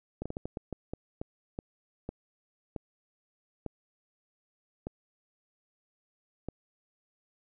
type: slowing click train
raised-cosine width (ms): 2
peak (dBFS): -22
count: 15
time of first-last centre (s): 0.22-6.486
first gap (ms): 36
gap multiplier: 1.34
effects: none